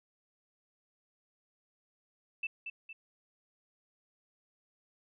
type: tone with echo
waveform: sine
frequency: 2651 Hz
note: E7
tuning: 9 cents sharp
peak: -32 dBFS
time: 2.43-2.47 s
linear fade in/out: 5 ms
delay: 230 ms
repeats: 2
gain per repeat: -6 dB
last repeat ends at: 2.93 s
effects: none